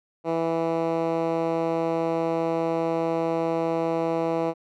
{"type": "tone with band-pass filter", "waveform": "10% pulse", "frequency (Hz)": 164.81, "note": "E3", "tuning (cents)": 0, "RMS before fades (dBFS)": -25, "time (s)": [0.24, 4.54], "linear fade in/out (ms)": 50, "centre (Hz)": 480, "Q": 0.99, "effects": []}